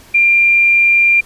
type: tone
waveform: sine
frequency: 2385 Hz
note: D7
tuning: 26 cents sharp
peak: -7 dBFS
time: 0.14-1.21 s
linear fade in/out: 10 ms
effects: pink hiss -42 dBFS RMS until 1.25 s + resampled to 32000 Hz